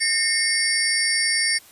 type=tone cluster; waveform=sine; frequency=1822 / 2152 / 4642 / 5450 / 9060 Hz; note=A#6 / C7 / D8 / F8 / C#9; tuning=-40 / +48 / -21 / -43 / +37 cents; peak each=-25 dBFS; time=0-1.59 s; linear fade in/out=20 ms; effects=white hiss -49 dBFS RMS until 1.71 s + resampled to 32000 Hz